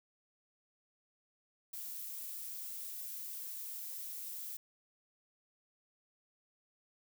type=noise; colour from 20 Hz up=violet; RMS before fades=-44 dBFS; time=1.73-4.57 s; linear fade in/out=5 ms; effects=none